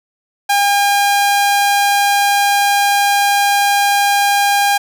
sawtooth tone, 807 Hz, G#5, 50 cents flat, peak -7 dBFS, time 0.49-4.78 s, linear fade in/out 10 ms, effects none

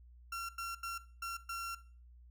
35% pulse tone bursts at uneven times, 1366 Hz, F6, 39 cents flat, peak -36 dBFS, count 5, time 0.32-0.49 / 0.58-0.75 / 0.83-0.98 / 1.22-1.37 / 1.49-1.75 s, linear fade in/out 5 ms, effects noise-tail reverb RT60 0.4 s tail -17 dB re dry + added 60 Hz sine -55 dBFS peak until 2.3 s

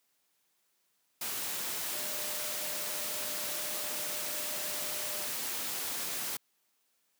sine tone in noise, 602 Hz, D5, 43 cents sharp, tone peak -47 dBFS, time 1.93-5.27 s, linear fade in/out 5 ms, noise white, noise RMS -36 dBFS, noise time 1.21-6.37 s, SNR -14 dB, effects white hiss -75 dBFS RMS until 7.19 s + high-pass 150 Hz 12 dB/octave

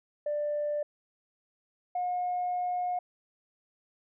sine tone pair in turn, 591 / 719.2 Hz, D5 / F#5, +11 / -49 cents, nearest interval minor third, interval 340 cents, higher second, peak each -27 dBFS, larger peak neither, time 0.26-0.83 / 1.95-2.99 s, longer second, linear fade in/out 5 ms, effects tanh soft clip ceiling -24 dBFS

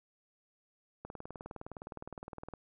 click train, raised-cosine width 1 ms, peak -29 dBFS, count 30, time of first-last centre 1.05-2.537 s, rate 19.5 Hz, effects none

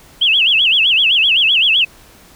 sine tone with vibrato, 2952 Hz, F#7, 5 cents flat, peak -9 dBFS, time 0.21-1.85 s, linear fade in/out 10 ms, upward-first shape sine, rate 7.8 Hz, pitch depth 240 cents each way, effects pink hiss -44 dBFS RMS until 2.35 s

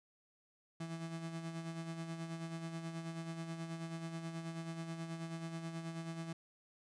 35% pulse tone with tremolo, 164.81 Hz, E3, in tune, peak -38 dBFS, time 0.8-6.33 s, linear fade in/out 5 ms, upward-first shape sine, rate 9.3 Hz, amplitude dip 50%, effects resampled to 22050 Hz

